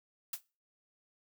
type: noise with exponential decay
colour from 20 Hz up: blue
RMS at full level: -31 dBFS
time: 0.33-0.41 s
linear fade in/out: 5 ms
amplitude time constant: 17 ms
effects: noise-tail reverb RT60 0.3 s tail -20 dB re dry